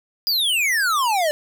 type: exponential sweep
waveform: square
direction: down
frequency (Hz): 4978 to 582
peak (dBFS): -18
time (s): 0.27-1.31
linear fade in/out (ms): 0
effects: none